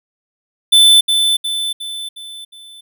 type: tone with echo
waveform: square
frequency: 3520 Hz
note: A7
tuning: in tune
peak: -6 dBFS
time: 0.72-1.01 s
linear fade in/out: 10 ms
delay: 360 ms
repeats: 5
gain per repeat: -6 dB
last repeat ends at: 2.81 s
effects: none